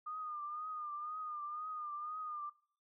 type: tone with vibrato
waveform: sine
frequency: 1218 Hz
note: D#6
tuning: 37 cents flat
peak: -40 dBFS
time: 0.06-2.5 s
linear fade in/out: 10 ms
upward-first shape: triangle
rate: 2 Hz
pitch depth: 66 cents each way
effects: noise-tail reverb RT60 0.5 s tail -21 dB re dry